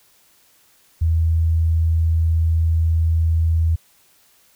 sine tone, 81.6 Hz, E2, 17 cents flat, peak -14 dBFS, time 1.01-3.76 s, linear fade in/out 10 ms, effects white hiss -56 dBFS RMS until 4.55 s

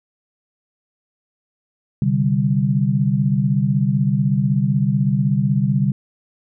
sine chord, C suspended second, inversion none, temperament equal, 130.81 / 146.83 / 196 Hz, C3 / D3 / G3, 0 / 0 / 0 cents, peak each -19 dBFS, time 2.02-5.92 s, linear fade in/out 2 ms, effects none

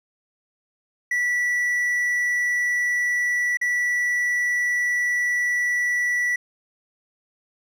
triangle tone with dropouts, 1955 Hz, B6, 18 cents flat, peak -18 dBFS, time 1.11-6.36 s, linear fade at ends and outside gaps 5 ms, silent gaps 3.572-3.613 s, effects none

